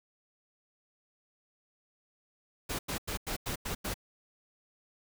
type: noise bursts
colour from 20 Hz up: pink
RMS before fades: -35 dBFS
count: 7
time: 2.69-3.942 s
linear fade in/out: 10 ms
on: 100 ms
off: 92 ms
effects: none